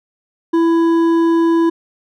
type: tone with hard clipping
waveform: triangle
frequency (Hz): 332.2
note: E4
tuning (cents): +13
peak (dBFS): -12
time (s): 0.53-1.7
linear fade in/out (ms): 10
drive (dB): 11
effects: none